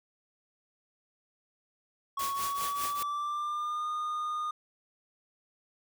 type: tone with pitch glide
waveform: triangle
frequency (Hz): 1108.7 to 1223.1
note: C#6 to D#6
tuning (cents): 0 to -30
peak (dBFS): -29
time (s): 2.17-4.51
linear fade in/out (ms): 5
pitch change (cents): +170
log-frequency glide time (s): 2.29-3.88
type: noise with tremolo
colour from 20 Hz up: white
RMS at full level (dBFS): -35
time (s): 2.19-3.03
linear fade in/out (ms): 5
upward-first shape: triangle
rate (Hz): 5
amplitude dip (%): 90
effects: none